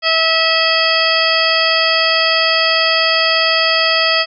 harmonic tone with a mistuned harmonic, 649 Hz, E5, 27 cents flat, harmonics 1 / 2 / 3 / 4 / 5 / 7 / 8, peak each -19 / -19 / -19 / -19 / -19 / -19 / -19 dBFS, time 0.02-4.26 s, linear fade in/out 50 ms, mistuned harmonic 8, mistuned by -56 cents, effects none

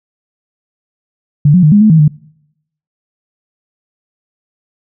sine tone with pitch steps, 146.3 / 181.2 / 151.8 / 206 / 215.4 / 159.8 / 150.2 Hz, D3 / F#3 / D#3 / G#3 / A3 / D#3 / D3, -6 / -36 / -42 / -14 / -37 / +47 / +39 cents, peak -3 dBFS, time 1.45-2.08 s, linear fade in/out 5 ms, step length 90 ms, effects noise-tail reverb RT60 0.8 s tail -24 dB re dry

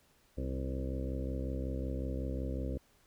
harmonic tone with a mistuned harmonic, 65.41 Hz, C2, in tune, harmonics 1 / 2 / 3 / 4 / 5 / 6 / 7 / 8 / 9, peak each -36 / -42 / -46 / -42 / -46 / -53 / -47 / -45 / -52 dBFS, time 0.37-2.78 s, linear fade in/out 10 ms, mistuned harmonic 5, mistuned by +41 cents, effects pink hiss -68 dBFS RMS until 3.06 s

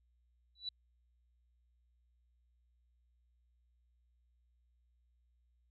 sine tone with exponential growth, 3951 Hz, B7, in tune, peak -34 dBFS, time 0.55-0.69 s, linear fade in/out 5 ms, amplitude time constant 30 ms, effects added 60 Hz sine -70 dBFS peak until 5.7 s

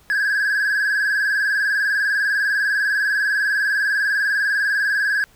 triangle tone with vibrato, 1629 Hz, G#6, 34 cents flat, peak -15 dBFS, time 0.1-5.24 s, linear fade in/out 0 ms, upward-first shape square, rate 20 Hz, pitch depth 63 cents each way, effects pink hiss -54 dBFS RMS until 5.35 s

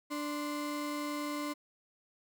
35% pulse tone pair together, 293.7 / 1043.3 Hz, D4 / C6, 0 / -5 cents, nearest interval octave + minor seventh, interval 2195 cents, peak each -34 / -39 dBFS, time 0.1-1.54 s, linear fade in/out 20 ms, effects none

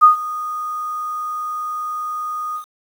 sine tone with ADSR envelope, 1235 Hz, D#6, 13 cents flat, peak -3 dBFS, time 0.01-2.65 s, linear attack 28 ms, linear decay 120 ms, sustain -19 dB, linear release 93 ms, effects 7-bit

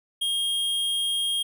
square tone, 3240 Hz, G#7, 43 cents flat, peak -24 dBFS, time 0.21-1.43 s, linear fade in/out 10 ms, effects none

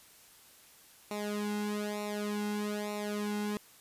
sawtooth tone with flanger, 208.1 Hz, G#3, 4 cents sharp, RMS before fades -35 dBFS, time 1.11-3.57 s, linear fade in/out 0 ms, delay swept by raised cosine 0.62 to 1.72 ms, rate 1.1 Hz, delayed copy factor -0.9, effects white hiss -58 dBFS RMS until 3.8 s + resampled to 32000 Hz

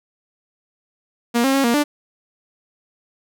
sawtooth tone with pitch steps, 236.6 / 269 / 273.4 / 235.9 / 293.6 Hz, A#3 / C4 / C#4 / A#3 / D4, +26 / +48 / -24 / +21 / 0 cents, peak -11 dBFS, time 1.34-1.84 s, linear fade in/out 20 ms, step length 100 ms, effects none

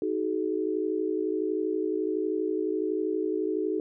sine tone cluster, 313.8 / 375.2 / 427.3 Hz, D#4 / F#4 / G#4, +15 / +24 / +49 cents, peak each -30 dBFS, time 0.02-3.8 s, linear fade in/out 2 ms, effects none

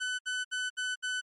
30% pulse tone bursts, 1503 Hz, F#6, 27 cents sharp, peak -28 dBFS, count 5, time 0-1.214 s, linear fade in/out 20 ms, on 190 ms, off 66 ms, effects MP3 48 kbps

